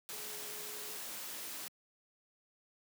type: tone in noise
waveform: sine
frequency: 421.7 Hz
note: G#4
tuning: 26 cents sharp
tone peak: -54 dBFS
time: 0.13-0.97 s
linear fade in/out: 0 ms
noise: white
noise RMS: -44 dBFS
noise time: 0.09-1.68 s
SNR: -13 dB
effects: high-pass 150 Hz 12 dB/octave